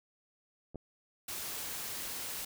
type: clicks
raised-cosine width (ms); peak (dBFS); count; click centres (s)
2; -35 / -28; 2; 0.746 / 0.757
type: noise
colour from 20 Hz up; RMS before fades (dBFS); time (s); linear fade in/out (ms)
white; -40; 1.28-2.45; 5
effects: none